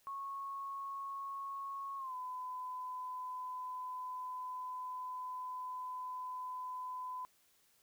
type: tone with pitch glide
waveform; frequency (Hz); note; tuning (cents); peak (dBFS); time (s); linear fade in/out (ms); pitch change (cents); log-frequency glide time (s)
sine; 1100 to 1008.7; C#6 to B5; -14 to +36; -40; 0.07-7.25; 0; -150; 1.97-2.14
effects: white hiss -71 dBFS RMS until 7.82 s